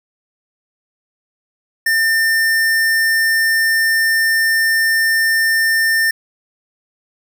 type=tone; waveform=square; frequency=1800 Hz; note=A6; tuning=39 cents sharp; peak=-13 dBFS; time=1.86-6.11 s; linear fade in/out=5 ms; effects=none